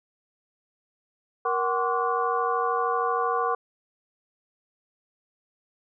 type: tone cluster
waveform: sine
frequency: 471 / 752 / 1053 / 1146 / 1454 Hz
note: A#4 / F#5 / C6 / D6 / F#6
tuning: +18 / +28 / +11 / -43 / -31 cents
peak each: -28 / -29 / -29 / -27 / -36 dBFS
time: 1.45-3.55 s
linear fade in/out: 5 ms
effects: none